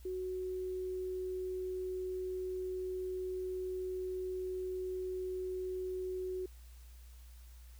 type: tone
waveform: sine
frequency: 370 Hz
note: F#4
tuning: in tune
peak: -36 dBFS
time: 0.05-6.46 s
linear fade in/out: 5 ms
effects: added 60 Hz sine -51 dBFS peak until 7.79 s + white hiss -65 dBFS RMS until 7.79 s

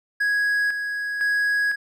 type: tone with tremolo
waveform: triangle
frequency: 1661.2 Hz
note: G#6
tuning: in tune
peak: -17 dBFS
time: 0.2-1.76 s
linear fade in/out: 10 ms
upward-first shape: square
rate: 0.99 Hz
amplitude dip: 50%
effects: none

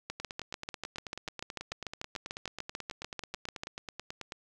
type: two click trains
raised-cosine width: 0.2 ms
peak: -22 / -19 dBFS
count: 39 / 25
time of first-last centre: 0.2-4.321 / 0.1-3.635 s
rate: 9.22 / 6.79 Hz
effects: none

